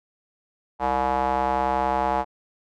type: tone with band-pass filter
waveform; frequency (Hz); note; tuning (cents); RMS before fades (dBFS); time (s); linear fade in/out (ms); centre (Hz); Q
square; 65.41; C2; 0; -23; 0.79-2.25; 50; 830; 3.9
effects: none